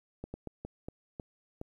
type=slowing click train; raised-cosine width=2 ms; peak=-26 dBFS; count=7; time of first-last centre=0.24-1.614 s; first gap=100 ms; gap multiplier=1.33; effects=11-bit